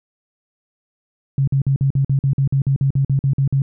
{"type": "tone bursts", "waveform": "sine", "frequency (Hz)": 136.7, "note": "C#3", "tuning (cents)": -24, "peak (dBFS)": -13, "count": 16, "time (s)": [1.38, 3.62], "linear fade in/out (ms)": 2, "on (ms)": 95, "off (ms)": 48, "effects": []}